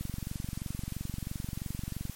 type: click train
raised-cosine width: 5 ms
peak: -23 dBFS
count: 49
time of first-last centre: 0.01-2.097 s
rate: 23 Hz
effects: white hiss -49 dBFS RMS until 2.15 s + MP3 64 kbps